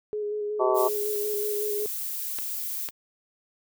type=tone with vibrato; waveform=sine; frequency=418.6 Hz; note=G#4; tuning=14 cents sharp; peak=-27 dBFS; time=0.13-1.86 s; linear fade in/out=0 ms; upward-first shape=square; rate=5.4 Hz; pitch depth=16 cents each way
type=harmonic tone; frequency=126.9 Hz; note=B2; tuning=47 cents sharp; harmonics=3 / 4 / 5 / 6 / 7 / 8 / 9; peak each=-25 / -32 / -25 / -36 / -29 / -36 / -29 dBFS; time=0.59-0.89 s; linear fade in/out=20 ms
type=noise; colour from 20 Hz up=violet; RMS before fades=-32 dBFS; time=0.74-2.91 s; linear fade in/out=50 ms
type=clicks; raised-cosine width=0.2 ms; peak=-18 dBFS; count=2; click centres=2.387 / 2.888 s
effects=none